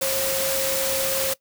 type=tone in noise; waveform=sine; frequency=537 Hz; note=C5; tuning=45 cents sharp; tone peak=-25 dBFS; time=0.01-1.34 s; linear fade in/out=10 ms; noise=white; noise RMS=-25 dBFS; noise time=0.01-1.34 s; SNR=-3 dB; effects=noise-tail reverb RT60 0.1 s tail -20 dB re dry